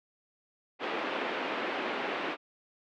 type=band-pass noise; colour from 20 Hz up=pink; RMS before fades=-34 dBFS; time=0.79-2.37 s; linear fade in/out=50 ms; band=280 to 3000 Hz; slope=24 dB/octave; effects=none